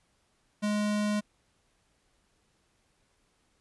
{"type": "tone", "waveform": "square", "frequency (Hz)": 208.8, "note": "G#3", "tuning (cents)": 10, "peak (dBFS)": -27, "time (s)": [0.62, 1.21], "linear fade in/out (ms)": 20, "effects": ["pink hiss -71 dBFS RMS until 3.6 s", "resampled to 24000 Hz"]}